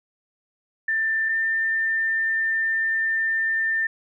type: tone pair in turn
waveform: sine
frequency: 1782 / 1795.4 Hz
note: A6 / A6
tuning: +22 / +34 cents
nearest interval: unison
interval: 12 cents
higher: second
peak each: -20 dBFS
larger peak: neither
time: 0.88-1.29 / 1.29-3.87 s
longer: second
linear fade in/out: 5 ms
effects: none